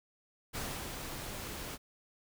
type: noise with ADSR envelope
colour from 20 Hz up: pink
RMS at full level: -38 dBFS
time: 0.53-1.78 s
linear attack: 28 ms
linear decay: 300 ms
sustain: -4 dB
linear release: 39 ms
effects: none